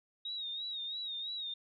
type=tone with vibrato; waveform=sine; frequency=3768 Hz; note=A#7; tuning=18 cents sharp; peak=-37 dBFS; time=0.25-1.54 s; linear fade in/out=5 ms; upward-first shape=sine; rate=3 Hz; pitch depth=73 cents each way; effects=none